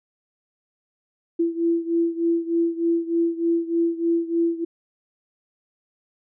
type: beating tone pair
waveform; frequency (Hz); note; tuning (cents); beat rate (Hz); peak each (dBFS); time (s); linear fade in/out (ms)
sine; 334.8 / 338.1; E4 / E4; +27 / +44; 3.3; -21 / -24; 1.39-4.65; 10
effects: none